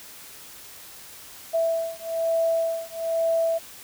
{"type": "beating tone pair", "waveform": "sine", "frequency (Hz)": [659.3, 660.4], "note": ["E5", "E5"], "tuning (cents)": [0, 3], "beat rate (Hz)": 1.1, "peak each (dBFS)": -25, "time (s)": [1.53, 3.59], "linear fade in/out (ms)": 20, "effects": ["white hiss -44 dBFS RMS until 3.83 s"]}